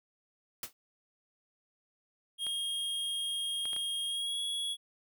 white noise with exponential decay, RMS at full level -34 dBFS, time 0.63-0.73 s, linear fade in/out 2 ms, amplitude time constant 21 ms
square tone with pitch glide, 3248 to 3349 Hz, G#7 to G#7, -39 to +14 cents, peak -33 dBFS, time 2.38-4.77 s, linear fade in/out 50 ms, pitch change +53 cents, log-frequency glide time 4.08-4.4 s
clicks, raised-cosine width 0.3 ms, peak -29 dBFS, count 4, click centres 2.467 / 3.655 / 3.732 / 3.764 s
effects none

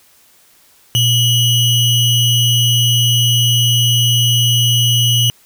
square ring-modulated tone, 1520 Hz, F#6, 46 cents sharp, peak -8 dBFS, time 0.95-5.3 s, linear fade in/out 0 ms, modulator 1400 Hz, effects white hiss -50 dBFS RMS until 5.45 s

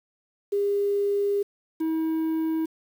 sine / triangle tone pair in turn, 404.1 / 320.7 Hz, G#4 / E4, -47 / -48 cents, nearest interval major third, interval 401 cents, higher first, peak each -21 dBFS, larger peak neither, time 0.52-1.43 / 1.8-2.66 s, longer first, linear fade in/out 10 ms, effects 8-bit

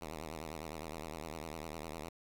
5% pulse tone with vibrato, 78.9 Hz, D#2, 25 cents sharp, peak -31 dBFS, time 0.01-2.09 s, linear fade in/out 5 ms, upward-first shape triangle, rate 9.9 Hz, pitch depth 170 cents each way, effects 11-bit

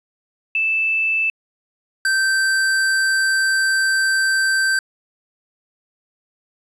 sine / square tone pair in turn, 2637 / 1557.6 Hz, E7 / G6, 0 / -12 cents, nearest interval major sixth, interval 912 cents, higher first, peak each -16 dBFS, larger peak neither, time 0.55-1.3 / 2.05-4.79 s, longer second, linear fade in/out 2 ms, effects resampled to 24000 Hz + 9-bit

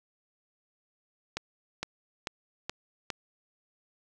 accelerating click train, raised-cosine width 0.2 ms, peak -15 dBFS, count 5, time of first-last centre 1.37-3.103 s, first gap 460 ms, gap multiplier 0.96, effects none

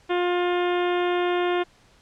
harmonic tone, 354.5 Hz, F4, 26 cents sharp, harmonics 1 / 2 / 3 / 4 / 5 / 6 / 7 / 8 / 9 / 10, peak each -22 / -28 / -32 / -34 / -36 / -38 / -39 / -40 / -41 / -42 dBFS, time 0.09-1.64 s, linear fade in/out 20 ms, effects pink hiss -57 dBFS RMS until 2.01 s + low-pass 7000 Hz 12 dB/octave

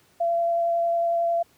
sine tone with vibrato, 680 Hz, F5, 46 cents flat, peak -20 dBFS, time 0.2-1.43 s, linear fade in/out 10 ms, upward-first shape sine, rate 11 Hz, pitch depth 8 cents each way, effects pink hiss -60 dBFS RMS until 1.57 s + high-pass 80 Hz 12 dB/octave

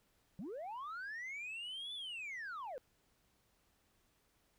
sine linear two-way sweep, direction up then down, 159.3 to 3520 to 469.7 Hz, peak -40 dBFS, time 0.39-2.78 s, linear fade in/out 0 ms, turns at 1.94 s, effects tanh soft clip ceiling -41 dBFS + pink hiss -75 dBFS RMS until 4.58 s

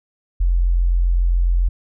sine tone, 43.65 Hz, F1, in tune, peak -13 dBFS, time 0.4-1.69 s, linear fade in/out 10 ms, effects none

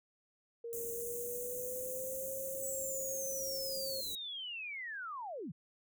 sine tone with pitch glide, 466.2 to 535.5 Hz, A#4 to C5, 0 to +40 cents, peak -40 dBFS, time 0.64-4.01 s, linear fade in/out 5 ms, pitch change +240 cents, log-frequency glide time 0.93-2.33 s
white band-stop noise, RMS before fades -43 dBFS, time 0.73-4.15 s, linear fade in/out 0 ms, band 550 to 6200 Hz, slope 96 dB/octave
sine linear sweep, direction down, 7940 to 123.47 Hz, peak -40 dBFS, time 2.62-5.52 s, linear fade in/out 10 ms
effects none

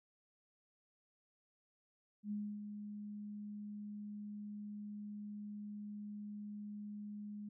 sine tone with ADSR envelope, 207.7 Hz, G#3, in tune, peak -37 dBFS, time 2.23-7.49 s, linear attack 82 ms, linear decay 280 ms, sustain -7 dB, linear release 6 ms, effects none

